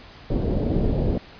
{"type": "low-pass noise", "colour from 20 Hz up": "pink", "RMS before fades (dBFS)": -22, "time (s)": [0.3, 1.18], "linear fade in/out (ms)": 5, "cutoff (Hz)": 550, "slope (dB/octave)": 24, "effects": ["pink hiss -45 dBFS RMS until 1.39 s", "resampled to 11025 Hz"]}